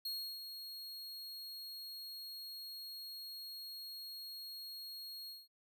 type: tone with ADSR envelope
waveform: 45% pulse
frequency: 4290 Hz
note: C8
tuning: 42 cents sharp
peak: -37 dBFS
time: 0.05-5.48 s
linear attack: 6 ms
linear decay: 330 ms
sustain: -8 dB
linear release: 190 ms
effects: none